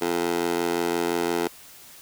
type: tone with high-pass filter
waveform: 15% pulse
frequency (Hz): 85.8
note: F2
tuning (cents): -30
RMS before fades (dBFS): -25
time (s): 0.01-1.48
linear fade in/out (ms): 10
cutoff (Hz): 410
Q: 2.2
effects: white hiss -47 dBFS RMS until 2.01 s